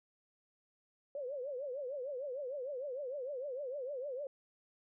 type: tone with vibrato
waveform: sine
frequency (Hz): 538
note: C5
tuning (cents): +48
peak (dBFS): -38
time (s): 1.15-4.27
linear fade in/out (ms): 2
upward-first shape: triangle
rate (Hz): 6.6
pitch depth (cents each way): 200
effects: none